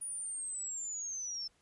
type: linear sweep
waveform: sine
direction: down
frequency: 9680 to 5274 Hz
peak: -37 dBFS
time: 0.01-1.48 s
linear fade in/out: 10 ms
effects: pink hiss -71 dBFS RMS until 1.61 s + resampled to 24000 Hz